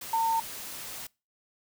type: tone in noise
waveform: sine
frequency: 907 Hz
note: A#5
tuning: 48 cents flat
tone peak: -23 dBFS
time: 0.13-0.4 s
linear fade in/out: 5 ms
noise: white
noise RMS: -40 dBFS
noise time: 0.01-1.07 s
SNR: +14 dB
effects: noise-tail reverb RT60 0.3 s tail -25 dB re dry